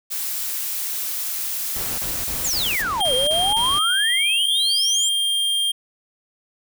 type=noise; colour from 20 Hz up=blue; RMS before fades=-26 dBFS; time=0.1-2.83 s; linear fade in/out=20 ms
type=noise bursts; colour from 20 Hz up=pink; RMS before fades=-33 dBFS; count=8; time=1.76-3.786 s; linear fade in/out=0 ms; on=220 ms; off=38 ms
type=exponential two-way sweep; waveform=sine; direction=down then up; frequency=7660 to 490.5 to 7660 Hz; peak=-21 dBFS; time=2.44-5.09 s; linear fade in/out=5 ms; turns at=3.14 s
type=tone; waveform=square; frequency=3200 Hz; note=G7; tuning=35 cents sharp; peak=-19 dBFS; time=3-5.72 s; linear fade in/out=10 ms
effects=none

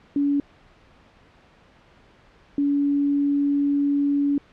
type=tone pair in turn; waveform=sine; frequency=284.5 / 284.5 Hz; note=C#4 / C#4; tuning=+45 / +45 cents; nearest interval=unison; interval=0 cents; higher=neither; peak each=-18 dBFS; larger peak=neither; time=0.16-0.4 / 2.58-4.38 s; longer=second; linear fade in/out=2 ms; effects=pink hiss -54 dBFS RMS until 4.52 s + low-pass 3000 Hz 12 dB/octave

